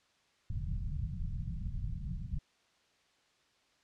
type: low-pass noise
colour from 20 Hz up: pink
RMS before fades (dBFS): -37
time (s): 0.5-2.39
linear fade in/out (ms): 5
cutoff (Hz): 180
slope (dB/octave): 48
effects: white hiss -70 dBFS RMS until 3.83 s + low-pass 5000 Hz 12 dB/octave